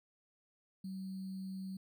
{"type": "tone with sample-and-hold", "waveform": "sine", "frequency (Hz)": 190, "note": "F#3", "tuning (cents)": 46, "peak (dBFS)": -40, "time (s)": [0.84, 1.77], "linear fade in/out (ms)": 5, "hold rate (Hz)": 4410, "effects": []}